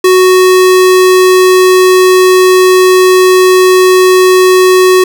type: tone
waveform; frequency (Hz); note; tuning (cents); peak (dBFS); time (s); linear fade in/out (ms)
square; 370; F#4; 0; -3; 0.04-5.04; 5
effects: none